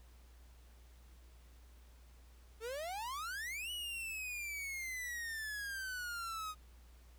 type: exponential two-way sweep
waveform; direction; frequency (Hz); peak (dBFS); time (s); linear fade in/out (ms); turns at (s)
45% pulse; up then down; 430 to 2960 to 1243; -40; 2.6-6.55; 50; 3.71
effects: added 60 Hz sine -57 dBFS peak until 7.18 s + pink hiss -68 dBFS RMS until 7.18 s